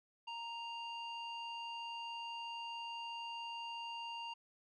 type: tone with low-pass filter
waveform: square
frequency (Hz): 932.3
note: A#5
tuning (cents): 0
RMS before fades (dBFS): -45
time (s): 0.27-4.34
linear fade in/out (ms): 10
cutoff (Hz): 3500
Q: 9
effects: none